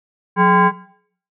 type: tone with frequency modulation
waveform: sine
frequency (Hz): 421.8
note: G#4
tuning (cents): +27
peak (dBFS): -9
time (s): 0.36-0.72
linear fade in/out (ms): 50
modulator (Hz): 604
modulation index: 1.8
effects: noise-tail reverb RT60 0.6 s tail -17 dB re dry